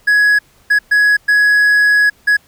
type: tone bursts at uneven times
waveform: triangle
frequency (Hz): 1675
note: G#6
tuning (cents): +14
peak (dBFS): -6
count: 5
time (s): 0.07-0.39 / 0.7-0.79 / 0.91-1.17 / 1.28-2.1 / 2.27-2.37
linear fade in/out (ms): 10
effects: pink hiss -51 dBFS RMS until 2.47 s